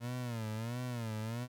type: tone with vibrato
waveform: 30% pulse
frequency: 116.54 Hz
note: A#2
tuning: in tune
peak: -34 dBFS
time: 0-1.48 s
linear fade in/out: 50 ms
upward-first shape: sine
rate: 1.5 Hz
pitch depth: 130 cents each way
effects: none